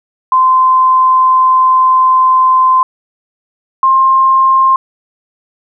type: tone pair in turn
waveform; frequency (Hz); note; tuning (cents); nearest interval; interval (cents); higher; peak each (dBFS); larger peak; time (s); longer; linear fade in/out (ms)
sine; 1035 / 1059.2; C6 / C6; -19 / +21; unison; 40; second; -5; neither; 0.32-2.83 / 3.83-4.76; first; 2
effects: none